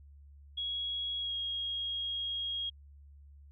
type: tone with pitch glide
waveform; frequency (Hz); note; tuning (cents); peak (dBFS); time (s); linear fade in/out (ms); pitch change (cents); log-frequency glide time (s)
sine; 3322 to 3274; G#7 to G#7; 0 to -25; -33; 0.57-2.7; 10; -25; 1.19-1.34
effects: added 71 Hz sine -52 dBFS peak until 3.51 s